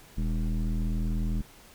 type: tone with low-pass filter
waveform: square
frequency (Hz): 40.09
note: E1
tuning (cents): -47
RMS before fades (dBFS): -28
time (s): 0.17-1.42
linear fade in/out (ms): 10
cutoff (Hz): 220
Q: 2.4
effects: pink hiss -53 dBFS RMS until 1.74 s